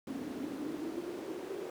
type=noise with high-pass filter sweep; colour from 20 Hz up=brown; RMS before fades=-40 dBFS; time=0.07-1.7 s; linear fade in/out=2 ms; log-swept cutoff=260 to 390 Hz; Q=7; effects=none